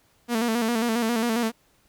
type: tone with vibrato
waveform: sawtooth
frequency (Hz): 230.7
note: A#3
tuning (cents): -18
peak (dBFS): -18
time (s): 0.28-1.52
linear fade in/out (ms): 50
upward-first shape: square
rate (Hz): 7.4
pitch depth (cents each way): 63
effects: pink hiss -63 dBFS RMS until 1.88 s